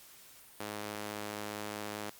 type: tone with high-pass filter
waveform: sawtooth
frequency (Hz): 104.8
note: G#2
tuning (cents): +16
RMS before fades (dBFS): -41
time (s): 0.6-2.1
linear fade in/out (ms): 5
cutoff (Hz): 310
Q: 0.56
effects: white hiss -56 dBFS RMS until 2.19 s + Opus 48 kbps